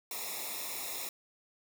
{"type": "noise with comb filter", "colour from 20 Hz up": "white", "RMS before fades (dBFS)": -39, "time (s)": [0.11, 1.09], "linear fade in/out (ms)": 2, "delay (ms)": 0.65, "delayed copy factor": -0.95, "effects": []}